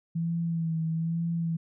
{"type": "tone with vibrato", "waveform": "sine", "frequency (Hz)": 164.81, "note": "E3", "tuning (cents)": 0, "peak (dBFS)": -26, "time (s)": [0.15, 1.57], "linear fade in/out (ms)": 10, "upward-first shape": "sine", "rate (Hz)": 1.1, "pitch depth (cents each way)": 37, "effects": []}